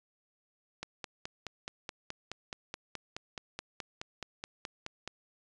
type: click train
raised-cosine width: 0.2 ms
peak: -21 dBFS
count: 21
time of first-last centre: 0.83-5.076 s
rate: 4.71 Hz
effects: resampled to 22050 Hz